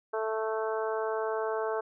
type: harmonic tone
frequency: 220 Hz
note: A3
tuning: in tune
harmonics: 2 / 3 / 4 / 5 / 6 / 7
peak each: -31 / -35 / -37 / -39 / -41 / -42 dBFS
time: 0.13-1.81 s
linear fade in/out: 10 ms
effects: none